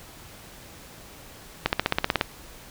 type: accelerating click train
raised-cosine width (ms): 0.3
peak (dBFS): -4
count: 10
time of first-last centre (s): 1.66-2.211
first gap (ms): 69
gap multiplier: 0.97
effects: pink hiss -46 dBFS RMS until 2.7 s